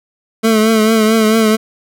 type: tone with vibrato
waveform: 25% pulse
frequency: 220 Hz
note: A3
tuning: in tune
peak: -5 dBFS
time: 0.43-1.57 s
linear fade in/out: 20 ms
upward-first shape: triangle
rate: 4.5 Hz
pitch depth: 53 cents each way
effects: none